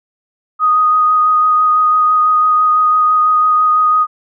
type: tone with vibrato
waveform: sine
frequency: 1244.5 Hz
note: D#6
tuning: in tune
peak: -8 dBFS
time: 0.59-4.07 s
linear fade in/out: 50 ms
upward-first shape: sine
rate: 6 Hz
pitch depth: 12 cents each way
effects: none